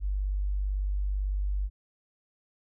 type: tone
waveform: sine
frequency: 49 Hz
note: G1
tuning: in tune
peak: -26 dBFS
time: 0-1.7 s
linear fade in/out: 50 ms
effects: none